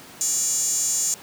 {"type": "tone with high-pass filter", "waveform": "square", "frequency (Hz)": 261.6, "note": "C4", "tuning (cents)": 0, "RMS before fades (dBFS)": -23, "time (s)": [0.21, 1.14], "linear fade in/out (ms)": 0, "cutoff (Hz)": 6900, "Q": 7.6, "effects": ["pink hiss -43 dBFS RMS until 1.22 s", "high-pass 150 Hz 12 dB/octave"]}